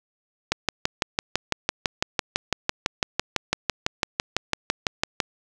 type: click train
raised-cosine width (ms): 0.2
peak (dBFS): -3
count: 29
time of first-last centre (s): 0.52-5.202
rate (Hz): 5.98
effects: none